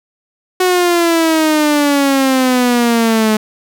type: exponential sweep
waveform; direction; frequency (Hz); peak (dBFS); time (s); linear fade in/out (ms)
sawtooth; down; 370 to 213.9; -6; 0.6-3.37; 5
effects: none